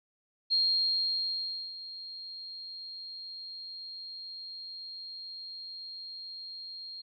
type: tone with ADSR envelope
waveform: sine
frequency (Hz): 4229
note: C8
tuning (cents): +18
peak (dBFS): -23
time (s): 0.5-7.02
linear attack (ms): 28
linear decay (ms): 1200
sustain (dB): -17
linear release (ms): 15
effects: none